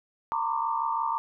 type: tone cluster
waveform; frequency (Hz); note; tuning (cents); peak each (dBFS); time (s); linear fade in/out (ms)
sine; 912 / 978 / 1048 / 1142 / 1188; A#5 / B5 / C6 / D6 / D6; -38 / -17 / +2 / -49 / +20; -28 / -35 / -35 / -34 / -33; 0.32-1.18; 0
effects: none